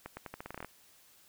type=accelerating click train; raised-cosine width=0.5 ms; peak=-26 dBFS; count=12; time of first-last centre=0.06-0.646 s; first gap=110 ms; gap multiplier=0.84; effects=white hiss -62 dBFS RMS until 1.28 s